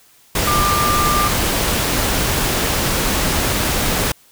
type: tone in noise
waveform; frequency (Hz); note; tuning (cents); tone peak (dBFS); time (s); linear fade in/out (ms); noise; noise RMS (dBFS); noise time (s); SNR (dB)
sine; 1192; D6; +25; -16; 0.47-1.28; 5; pink; -18; 0.35-4.12; -1
effects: white hiss -51 dBFS RMS until 4.31 s